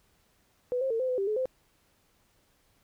sine tone with pitch steps, 496 / 531 / 453.2 / 515 / 505 / 392.7 / 427.6 / 517 Hz, B4 / C5 / A#4 / C5 / B4 / G4 / A4 / C5, +7 / +25 / -49 / -28 / +39 / +3 / -49 / -21 cents, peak -26 dBFS, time 0.72-1.456 s, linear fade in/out 0 ms, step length 92 ms, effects pink hiss -68 dBFS RMS until 2.83 s

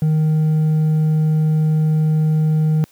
sine tone with hard clipping, 155.56 Hz, D#3, in tune, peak -13 dBFS, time 0.02-2.84 s, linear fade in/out 0 ms, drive 2 dB, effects white hiss -53 dBFS RMS until 2.91 s + high-pass 100 Hz 12 dB/octave

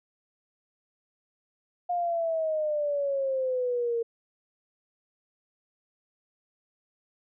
sine exponential sweep, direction down, 713 to 460 Hz, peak -25 dBFS, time 1.89-4.03 s, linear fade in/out 10 ms, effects none

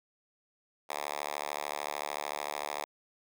5% pulse tone with high-pass filter, 73.42 Hz, D2, in tune, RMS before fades -37 dBFS, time 0.89-2.85 s, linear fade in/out 10 ms, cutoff 790 Hz, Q 1.2, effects none

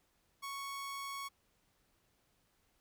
sawtooth tone, 1108.7 Hz, C#6, in tune, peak -37 dBFS, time 0.42-1.29 s, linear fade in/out 20 ms, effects pink hiss -75 dBFS RMS until 2.8 s

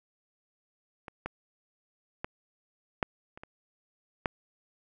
clicks, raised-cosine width 0.5 ms, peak -26 / -19 / -18 / -11 / -30 / -28 / -12 dBFS, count 7, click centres 1.082 / 1.26 / 2.245 / 3.028 / 3.375 / 3.435 / 4.258 s, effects none

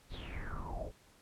brown noise with low-pass filter sweep, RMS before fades -41 dBFS, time 0.09-0.92 s, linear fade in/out 50 ms, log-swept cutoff 4300 to 490 Hz, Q 7.7, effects pink hiss -64 dBFS RMS until 1.21 s + low-pass 12000 Hz 12 dB/octave

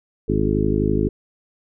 harmonic tone with a mistuned harmonic, 51.91 Hz, G#1, in tune, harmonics 1 / 2 / 3 / 4 / 5 / 6 / 7 / 8, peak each -25 / -25 / -25 / -25 / -25 / -25 / -25 / -25 dBFS, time 0.28-1.09 s, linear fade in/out 10 ms, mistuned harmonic 8, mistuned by +34 cents, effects none

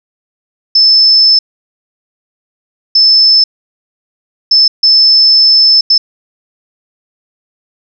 sine tone bursts at uneven times, 5260 Hz, E8, 5 cents flat, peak -3 dBFS, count 5, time 0.75-1.39 / 2.95-3.44 / 4.51-4.68 / 4.83-5.81 / 5.9-5.98 s, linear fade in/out 5 ms, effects none

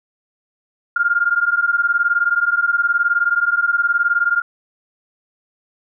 sine beating tone pair, 1396.9 / 1415.9 Hz, F6 / F6, 0 / +23 cents, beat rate 19 Hz, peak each -17 dBFS, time 0.96-4.42 s, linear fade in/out 5 ms, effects none

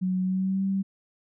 sine tone with pitch glide, 185 to 193.97 Hz, F#3 to G3, 0 to -18 cents, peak -23 dBFS, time 0.01-0.83 s, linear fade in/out 20 ms, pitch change +82 cents, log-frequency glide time 0.22-0.65 s, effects none

